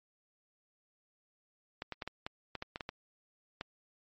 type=clicks; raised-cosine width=0.3 ms; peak=-22 dBFS; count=11; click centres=1.821 / 1.923 / 2.022 / 2.076 / 2.265 / 2.553 / 2.624 / 2.759 / 2.808 / 2.891 / 3.611 s; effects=MP3 32 kbps